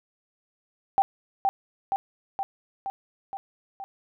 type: tone with echo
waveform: sine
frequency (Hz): 782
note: G5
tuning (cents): -4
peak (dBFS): -16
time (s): 0.98-1.02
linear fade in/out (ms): 0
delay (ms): 470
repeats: 6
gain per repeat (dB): -3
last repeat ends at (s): 3.84
effects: none